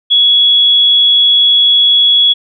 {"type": "tone", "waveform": "sine", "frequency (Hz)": 3362, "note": "G#7", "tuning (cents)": 20, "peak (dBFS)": -5, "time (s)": [0.1, 2.34], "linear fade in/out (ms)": 20, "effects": []}